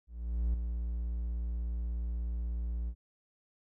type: tone with ADSR envelope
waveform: triangle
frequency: 58.27 Hz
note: A#1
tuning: in tune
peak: -24 dBFS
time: 0.07-2.95 s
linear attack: 470 ms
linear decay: 6 ms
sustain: -6 dB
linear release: 69 ms
effects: none